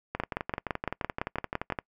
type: two click trains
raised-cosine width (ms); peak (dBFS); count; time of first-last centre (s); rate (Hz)
0.5; -16 / -13; 20 / 10; 0.15-1.788 / 0.2-1.723; 11.6 / 5.91
effects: noise-tail reverb RT60 0.1 s tail -25 dB re dry